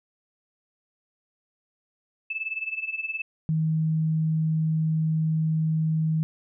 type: tone with tremolo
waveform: sine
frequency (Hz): 2624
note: E7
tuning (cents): -9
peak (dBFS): -25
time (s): 2.3-3.22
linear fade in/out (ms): 5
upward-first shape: sine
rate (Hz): 19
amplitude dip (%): 80
type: tone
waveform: sine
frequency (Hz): 158.5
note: D#3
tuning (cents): +32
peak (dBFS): -21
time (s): 3.49-6.23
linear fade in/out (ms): 0
effects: none